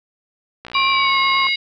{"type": "click train", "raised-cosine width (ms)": 0.3, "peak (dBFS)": -17, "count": 51, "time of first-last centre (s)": [0.65, 1.485], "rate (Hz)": 59.9}
{"type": "harmonic tone", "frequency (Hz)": 958, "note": "A#5", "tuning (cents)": 47, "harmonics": [3, 4, 5], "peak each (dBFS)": [-25, -23, -27], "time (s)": [0.74, 1.56], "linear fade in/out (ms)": 5}
{"type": "tone with pitch glide", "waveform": "sine", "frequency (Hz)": [2349, 2167], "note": ["D7", "C#7"], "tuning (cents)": [0, -40], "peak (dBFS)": -18, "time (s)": [0.74, 1.56], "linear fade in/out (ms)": 20, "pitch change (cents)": -140, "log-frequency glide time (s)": [0.9, 1.16]}
{"type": "tone with vibrato", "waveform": "sine", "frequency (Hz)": 1080, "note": "C#6", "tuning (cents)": -45, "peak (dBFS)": -17, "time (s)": [0.75, 1.47], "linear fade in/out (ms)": 2, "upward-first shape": "square", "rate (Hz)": 8.3, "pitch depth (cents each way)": 11}
{"effects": []}